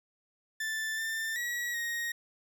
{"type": "tone with pitch steps", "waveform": "40% pulse", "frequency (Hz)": [1763, 1787, 1919, 1875], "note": ["A6", "A6", "A#6", "A#6"], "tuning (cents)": [3, 26, 50, 10], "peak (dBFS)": -31, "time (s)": [0.6, 2.12], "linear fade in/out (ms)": 5, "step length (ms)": 380, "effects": []}